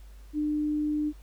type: tone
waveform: sine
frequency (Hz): 300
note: D4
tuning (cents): +37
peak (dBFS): -25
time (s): 0.33-1.13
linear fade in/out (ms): 50
effects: added 50 Hz sine -45 dBFS peak until 1.22 s + pink hiss -61 dBFS RMS until 1.22 s